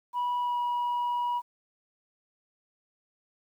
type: tone with pitch glide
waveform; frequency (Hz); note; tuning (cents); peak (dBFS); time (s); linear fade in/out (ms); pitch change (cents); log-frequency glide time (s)
sine; 977 to 968; B5 to B5; -19 to -35; -24; 0.13-1.42; 50; -16; 0.39-0.58
effects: tanh soft clip ceiling -25 dBFS + 10-bit